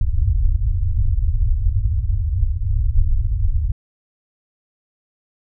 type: low-pass noise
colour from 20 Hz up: pink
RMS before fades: -17 dBFS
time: 0.01-3.72 s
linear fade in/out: 5 ms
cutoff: 110 Hz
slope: 96 dB/octave
effects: none